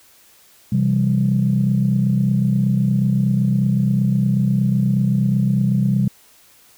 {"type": "chord", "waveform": "sine", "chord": "C major", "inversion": "none", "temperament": "equal with one note detuned", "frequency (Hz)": [130.81, 167.79, 196], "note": ["C3", "E3", "G3"], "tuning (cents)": [0, 31, 0], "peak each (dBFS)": [-17, -22, -17], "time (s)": [0.72, 6.08], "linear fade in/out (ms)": 5, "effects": ["tanh soft clip ceiling -6 dBFS", "white hiss -51 dBFS RMS until 6.77 s"]}